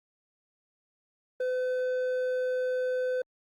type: tone with hard clipping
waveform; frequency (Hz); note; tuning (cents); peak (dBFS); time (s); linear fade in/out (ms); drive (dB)
sine; 507; B4; +45; -28; 1.4-3.22; 5; 5
effects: Opus 32 kbps